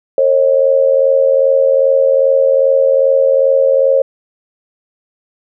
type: tone with amplitude modulation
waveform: sine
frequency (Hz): 540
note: C#5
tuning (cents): -45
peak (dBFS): -4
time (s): 0.18-4.02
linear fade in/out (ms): 2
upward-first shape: sine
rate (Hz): 82.5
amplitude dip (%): 75
effects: none